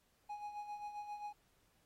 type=tone with tremolo; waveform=triangle; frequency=830.6 Hz; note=G#5; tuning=in tune; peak=-39 dBFS; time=0.29-1.33 s; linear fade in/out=10 ms; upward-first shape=sine; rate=7.5 Hz; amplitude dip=60%; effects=pink hiss -75 dBFS RMS until 1.85 s + AAC 48 kbps